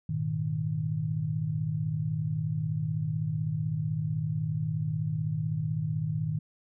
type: chord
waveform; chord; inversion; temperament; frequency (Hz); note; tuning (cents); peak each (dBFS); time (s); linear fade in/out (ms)
sine; Ab suspended second; none; equal with one note detuned; 103.83 / 119.47 / 155.56; Ab2 / Bb2 / Eb3; 0 / +43 / 0; -35 / -34 / -29; 0.09-6.39; 5
effects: none